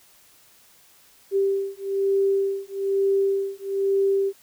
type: beating tone pair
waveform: sine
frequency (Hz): 392 / 393.1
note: G4 / G4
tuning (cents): 0 / +5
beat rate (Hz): 1.1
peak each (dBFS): -23 / -23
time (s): 1.31-4.33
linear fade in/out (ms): 50
effects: white hiss -55 dBFS RMS until 4.42 s

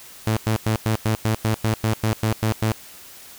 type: tone bursts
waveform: sawtooth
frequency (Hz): 110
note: A2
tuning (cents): 0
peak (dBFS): -14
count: 13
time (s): 0.27-2.718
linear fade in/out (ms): 0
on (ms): 96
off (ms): 100
effects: white hiss -43 dBFS RMS until 3.38 s

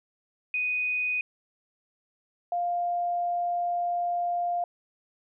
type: tone pair in turn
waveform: sine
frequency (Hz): 2489 / 700.5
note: D#7 / F5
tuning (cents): 0 / +5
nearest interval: octave + minor seventh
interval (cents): 2195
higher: first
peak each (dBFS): -25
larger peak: neither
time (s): 0.54-1.21 / 2.52-4.64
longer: second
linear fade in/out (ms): 2
effects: none

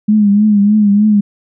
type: tone with vibrato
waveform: sine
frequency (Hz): 207.5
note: G#3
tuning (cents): -1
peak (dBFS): -6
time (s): 0.08-1.21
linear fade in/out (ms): 10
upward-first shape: triangle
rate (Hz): 3.3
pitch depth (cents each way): 73
effects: none

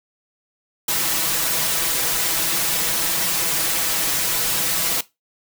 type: noise with comb filter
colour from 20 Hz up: white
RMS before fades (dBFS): -21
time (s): 0.88-5.01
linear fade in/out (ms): 5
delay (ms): 6.1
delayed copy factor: +1
effects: noise-tail reverb RT60 0.2 s tail -18 dB re dry

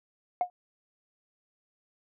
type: tone with exponential decay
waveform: sine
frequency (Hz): 718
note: F5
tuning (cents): +48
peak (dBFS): -18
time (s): 0.41-0.5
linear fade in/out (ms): 1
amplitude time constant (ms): 19
effects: tanh soft clip ceiling -19 dBFS

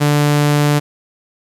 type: tone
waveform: sawtooth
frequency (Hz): 146.83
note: D3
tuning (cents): 0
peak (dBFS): -7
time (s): 0-0.8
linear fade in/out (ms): 20
effects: resampled to 32000 Hz + 7-bit

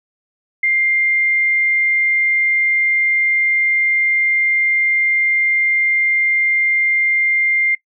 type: tone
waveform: sine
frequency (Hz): 2100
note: C7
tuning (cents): +6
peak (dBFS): -13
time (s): 0.63-7.75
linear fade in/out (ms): 5
effects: noise-tail reverb RT60 0.1 s tail -20 dB re dry

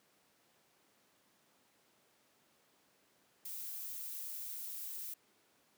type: noise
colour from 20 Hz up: violet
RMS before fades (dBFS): -44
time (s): 3.45-5.14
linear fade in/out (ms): 5
effects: pink hiss -71 dBFS RMS until 5.77 s + high-pass 200 Hz 12 dB/octave

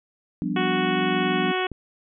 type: chord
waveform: sine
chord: G dominant seventh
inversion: third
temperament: equal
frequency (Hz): 174.61 / 196 / 246.9 / 293.7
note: F3 / G3 / B3 / D4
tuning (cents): 0 / 0 / 0 / 0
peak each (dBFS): -29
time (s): 0.42-1.52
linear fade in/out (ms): 0
type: harmonic tone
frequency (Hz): 370.1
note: F#4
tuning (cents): 0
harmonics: 1 / 2 / 3 / 4 / 5 / 6 / 7 / 8 / 9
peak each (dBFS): -26 / -29 / -31 / -32 / -33 / -34 / -34 / -35 / -36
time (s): 0.56-1.67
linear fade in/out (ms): 5
type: click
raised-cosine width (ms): 3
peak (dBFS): -21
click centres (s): 1.717
effects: none

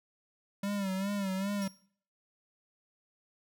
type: tone with vibrato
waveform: square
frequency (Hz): 196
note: G3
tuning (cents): 0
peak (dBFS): -32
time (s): 0.63-1.68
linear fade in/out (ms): 5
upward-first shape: sine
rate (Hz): 2.5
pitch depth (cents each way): 72
type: tone with exponential decay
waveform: sawtooth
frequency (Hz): 5588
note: F8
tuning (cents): 0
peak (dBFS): -38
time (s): 1.62-1.86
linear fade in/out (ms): 0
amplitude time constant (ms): 51
effects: noise-tail reverb RT60 0.6 s tail -24 dB re dry

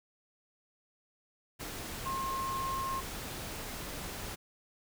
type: tone in noise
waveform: sine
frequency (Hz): 1068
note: C6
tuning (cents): +35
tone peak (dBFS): -33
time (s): 2.05-3.01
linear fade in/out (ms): 20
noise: pink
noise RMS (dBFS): -41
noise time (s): 1.59-4.36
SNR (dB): +5
effects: none

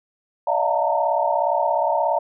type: tone cluster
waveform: sine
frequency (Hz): 582 / 645 / 707 / 893 / 930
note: D5 / E5 / F5 / A5 / A#5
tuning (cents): -16 / -38 / +21 / +25 / -4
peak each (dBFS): -24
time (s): 0.47-2.19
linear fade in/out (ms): 5
effects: none

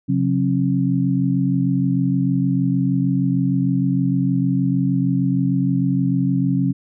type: tone cluster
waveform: sine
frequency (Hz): 134.7 / 181.2 / 271.3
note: C#3 / F#3 / C#4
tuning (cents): -49 / -36 / -37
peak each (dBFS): -20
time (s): 0.08-6.73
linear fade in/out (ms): 20
effects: none

